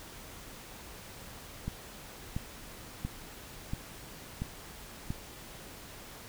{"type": "click train", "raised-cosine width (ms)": 5, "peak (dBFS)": -21, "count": 6, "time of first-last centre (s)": [1.68, 5.105], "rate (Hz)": 1.46, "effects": ["pink hiss -48 dBFS RMS until 6.28 s"]}